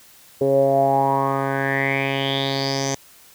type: tone with low-pass filter sweep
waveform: 10% pulse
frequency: 136.6 Hz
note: C#3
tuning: 25 cents flat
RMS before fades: -20 dBFS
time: 0.41-2.95 s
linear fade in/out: 5 ms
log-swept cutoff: 460 to 6400 Hz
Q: 6.8
effects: white hiss -49 dBFS RMS until 3.34 s